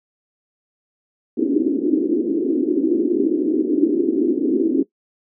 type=band-pass noise; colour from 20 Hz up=pink; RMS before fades=-18 dBFS; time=1.37-4.83 s; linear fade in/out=5 ms; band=280 to 360 Hz; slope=48 dB/octave; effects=noise-tail reverb RT60 0.1 s tail -18 dB re dry